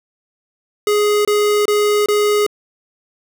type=tone bursts; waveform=square; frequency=416.6 Hz; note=G#4; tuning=5 cents sharp; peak=-13 dBFS; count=4; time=0.87-2.465 s; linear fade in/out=2 ms; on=380 ms; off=25 ms; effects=none

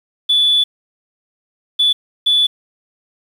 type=tone bursts at uneven times; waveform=sine; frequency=3459 Hz; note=A7; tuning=30 cents flat; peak=-9 dBFS; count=3; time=0.29-0.64 / 1.79-1.93 / 2.26-2.47 s; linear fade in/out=10 ms; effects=tanh soft clip ceiling -6 dBFS + 7-bit

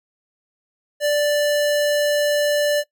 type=tone; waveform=square; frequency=587.3 Hz; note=D5; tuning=in tune; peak=-17 dBFS; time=1-2.84 s; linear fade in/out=50 ms; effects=noise-tail reverb RT60 0.1 s tail -19 dB re dry

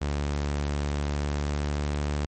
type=tone with pitch glide; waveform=sawtooth; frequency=72.3 to 73.27 Hz; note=D2 to D2; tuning=-27 to -3 cents; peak=-22 dBFS; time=0.01-2.26 s; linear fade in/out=10 ms; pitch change=+24 cents; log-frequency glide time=0.77-2.08 s; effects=MP3 32 kbps

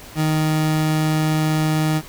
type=tone; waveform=30% pulse; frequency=155.56 Hz; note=D#3; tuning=in tune; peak=-14 dBFS; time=0.15-2.02 s; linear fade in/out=50 ms; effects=pink hiss -40 dBFS RMS until 2.08 s

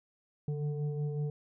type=tone with frequency modulation; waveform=sine; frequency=146.3 Hz; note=D3; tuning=6 cents flat; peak=-31 dBFS; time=0.48-1.3 s; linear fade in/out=2 ms; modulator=298 Hz; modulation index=0.66; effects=none

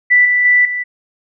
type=tone with level steps; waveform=sine; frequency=1975.5 Hz; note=B6; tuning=in tune; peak=-6 / -10 / -7 / -17 dBFS; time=0.1-0.84 s; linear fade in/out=20 ms; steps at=0.25 / 0.45 / 0.65 s; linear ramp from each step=2 ms; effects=none

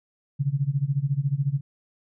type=tone with tremolo; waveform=sine; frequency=139.6 Hz; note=C#3; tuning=13 cents sharp; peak=-18 dBFS; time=0.39-1.61 s; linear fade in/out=20 ms; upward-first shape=sine; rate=14 Hz; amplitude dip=90%; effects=none

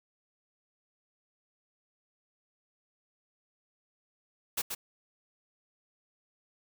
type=noise with echo; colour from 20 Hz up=white; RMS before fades=-31 dBFS; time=4.57-4.62 s; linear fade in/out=10 ms; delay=130 ms; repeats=1; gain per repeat=-5 dB; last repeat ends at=4.75 s; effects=none

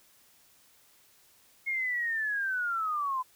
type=linear sweep; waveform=sine; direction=down; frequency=2165 to 1005 Hz; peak=-28 dBFS; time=1.66-3.23 s; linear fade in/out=20 ms; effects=white hiss -62 dBFS RMS until 3.35 s

